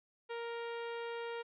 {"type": "tone", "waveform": "sawtooth", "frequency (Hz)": 467.1, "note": "A#4", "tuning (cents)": 3, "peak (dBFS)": -35, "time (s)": [0.29, 1.43], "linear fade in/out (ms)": 20, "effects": ["resampled to 8000 Hz"]}